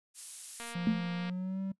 violet noise, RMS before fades -39 dBFS, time 0.14-0.75 s, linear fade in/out 50 ms
click train, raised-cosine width 0.3 ms, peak -28 dBFS, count 164, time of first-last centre 0.6-1.297 s, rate 234 Hz
triangle tone with pitch glide, 174.61 to 192.63 Hz, F3 to G3, 0 to -30 cents, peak -31 dBFS, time 0.75-1.72 s, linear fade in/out 5 ms, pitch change +170 cents, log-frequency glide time 1.14-1.61 s
sine tone with exponential decay, 220 Hz, A3, in tune, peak -21 dBFS, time 0.87-1.13 s, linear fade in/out 2 ms, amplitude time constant 56 ms
effects noise-tail reverb RT60 0.1 s tail -22 dB re dry + resampled to 24000 Hz

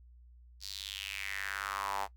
sawtooth tone with high-pass filter sweep, 98.7 Hz, G2, 12 cents sharp, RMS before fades -39 dBFS, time 0.6-2.08 s, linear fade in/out 50 ms, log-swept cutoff 4800 to 790 Hz, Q 4.2, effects noise-tail reverb RT60 0.1 s tail -17 dB re dry + added 60 Hz sine -54 dBFS peak until 2.16 s

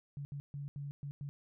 sine tone bursts at uneven times, 142.2 Hz, C#3, 45 cents sharp, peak -39 dBFS, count 6, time 0.17-0.25 / 0.32-0.4 / 0.54-0.68 / 0.76-0.91 / 1.03-1.11 / 1.21-1.29 s, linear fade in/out 0 ms, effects none

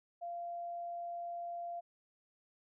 sine tone, 691 Hz, F5, 19 cents flat, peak -39 dBFS, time 0.21-1.81 s, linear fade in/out 20 ms, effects none

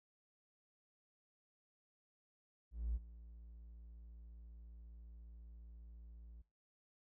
triangle tone with ADSR envelope, 57.3 Hz, A#1, 29 cents flat, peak -31 dBFS, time 2.71-6.42 s, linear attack 240 ms, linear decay 32 ms, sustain -20 dB, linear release 9 ms, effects noise-tail reverb RT60 0.4 s tail -23 dB re dry + tanh soft clip ceiling -32 dBFS

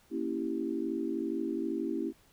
sine chord, A# diminished seventh, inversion none, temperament equal, 233.1 / 277.2 / 329.6 / 392 Hz, A#3 / C#4 / E4 / G4, 0 / 0 / 0 / 0 cents, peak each -38 / -36 / -34 / -38 dBFS, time 0.1-2.13 s, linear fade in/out 50 ms, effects pink hiss -64 dBFS RMS until 2.32 s

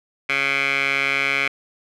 15% pulse tone with band-pass filter, 138.5 Hz, C#3, 1 cent flat, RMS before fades -21 dBFS, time 0.29-1.48 s, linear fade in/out 5 ms, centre 2200 Hz, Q 4.3, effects none

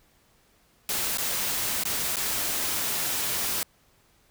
white noise with dropouts, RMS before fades -28 dBFS, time 0.89-3.63 s, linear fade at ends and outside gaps 1 ms, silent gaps 1.173-1.183 / 1.836-1.853 / 2.159-2.168 s, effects pink hiss -63 dBFS RMS until 4.3 s

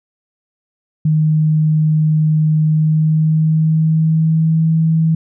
sine tone with pitch glide, 155.2 to 161.14 Hz, D#3 to E3, -4 to -39 cents, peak -10 dBFS, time 1.05-5.15 s, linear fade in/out 5 ms, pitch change +65 cents, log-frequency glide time 2.64-4.69 s, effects none

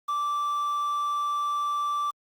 triangle tone with quantisation, 1169 Hz, D6, 8 cents flat, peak -23 dBFS, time 0.08-2.11 s, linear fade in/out 10 ms, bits 8, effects Opus 48 kbps

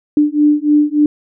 sine beating tone pair, 295.4 / 298.8 Hz, D4 / D4, +10 / +30 cents, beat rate 3.4 Hz, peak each -12 dBFS, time 0.17-1.06 s, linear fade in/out 2 ms, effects none

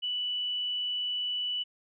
sine tone, 2965 Hz, F#7, 3 cents sharp, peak -29 dBFS, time 0.02-1.64 s, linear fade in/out 20 ms, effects none

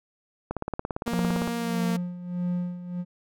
click train, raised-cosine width 1 ms, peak -15 dBFS, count 18, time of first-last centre 0.51-1.476 s, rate 17.6 Hz
sawtooth tone with pitch glide, 234.7 to 229.7 Hz, A#3 to A#3, +12 to -25 cents, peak -24 dBFS, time 1.06-1.97 s, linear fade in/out 10 ms, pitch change -37 cents, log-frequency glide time 1.57-1.83 s
triangle tone with tremolo, 177.5 Hz, F3, 28 cents sharp, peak -22 dBFS, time 1.1-3.05 s, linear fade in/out 50 ms, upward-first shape sine, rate 1.6 Hz, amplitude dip 75%
effects none

